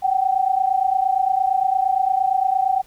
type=tone pair together; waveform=sine; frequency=750 / 778.7 Hz; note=F#5 / G5; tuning=+23 / -12 cents; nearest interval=minor second; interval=65 cents; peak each=-19 dBFS; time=0.02-2.82 s; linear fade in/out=20 ms; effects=pink hiss -53 dBFS RMS until 2.86 s